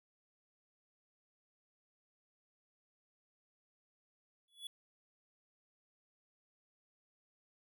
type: tone with exponential growth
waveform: square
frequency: 3405 Hz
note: G#7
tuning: 42 cents sharp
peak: -40 dBFS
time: 4.48-4.67 s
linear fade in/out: 2 ms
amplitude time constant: 40 ms
effects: none